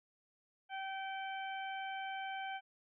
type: harmonic tone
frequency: 773 Hz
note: G5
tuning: 24 cents flat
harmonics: 1 / 2 / 3 / 4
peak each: -41 / -46 / -49 / -51 dBFS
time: 0.69-2.61 s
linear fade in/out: 50 ms
effects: none